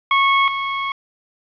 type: tone pair in turn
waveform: 25% pulse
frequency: 1100 / 1100 Hz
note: C#6 / C#6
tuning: -14 / -14 cents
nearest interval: unison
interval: 0 cents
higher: neither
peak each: -9 / -17 dBFS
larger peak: first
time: 0.11-0.48 / 0.48-0.92 s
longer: second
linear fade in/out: 2 ms
effects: resampled to 11025 Hz + 7-bit